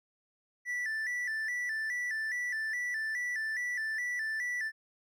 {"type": "tone with vibrato", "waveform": "triangle", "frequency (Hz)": 1860, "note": "A#6", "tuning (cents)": -4, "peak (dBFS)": -30, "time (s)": [0.65, 4.72], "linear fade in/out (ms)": 50, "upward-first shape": "square", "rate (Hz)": 2.4, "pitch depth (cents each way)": 91, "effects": []}